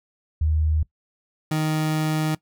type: tone pair in turn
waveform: sine / 30% pulse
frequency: 77.78 / 155.56 Hz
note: D#2 / D#3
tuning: 0 / 0 cents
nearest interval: octave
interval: 1200 cents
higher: second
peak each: -18 dBFS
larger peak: neither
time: 0.41-0.83 / 1.51-2.35 s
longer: second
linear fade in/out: 5 ms
effects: noise-tail reverb RT60 0.1 s tail -20 dB re dry